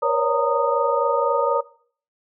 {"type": "tone cluster", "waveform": "sine", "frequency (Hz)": [478.1, 545, 569, 922, 1237], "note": ["A#4", "C#5", "C#5", "A#5", "D#6"], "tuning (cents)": [44, -29, 45, -19, -10], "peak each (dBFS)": -24, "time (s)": [0.02, 1.61], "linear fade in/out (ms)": 10, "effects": ["noise-tail reverb RT60 0.5 s tail -20 dB re dry"]}